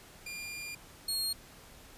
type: tone pair in turn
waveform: sawtooth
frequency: 2400 / 4276 Hz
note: D7 / C8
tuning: +37 / +37 cents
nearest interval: minor seventh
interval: 1000 cents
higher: second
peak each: -36 / -28 dBFS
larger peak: second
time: 0.26-0.75 / 1.08-1.33 s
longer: first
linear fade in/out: 5 ms
effects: pink hiss -54 dBFS RMS until 1.97 s + resampled to 32000 Hz